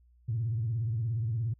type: tone with vibrato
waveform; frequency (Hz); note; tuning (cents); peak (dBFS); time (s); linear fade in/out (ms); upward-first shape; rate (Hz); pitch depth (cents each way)
sine; 113.7; A#2; -43; -27; 0.28-1.54; 10; sine; 17; 140
effects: tanh soft clip ceiling -23 dBFS + added 60 Hz sine -59 dBFS peak until 1.59 s